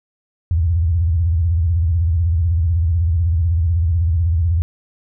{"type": "tone with vibrato", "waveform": "sine", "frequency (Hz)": 83.5, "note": "E2", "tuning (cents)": 23, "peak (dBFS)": -13, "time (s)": [0.51, 4.62], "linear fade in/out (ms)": 0, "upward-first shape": "square", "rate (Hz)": 16, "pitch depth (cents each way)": 130, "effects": []}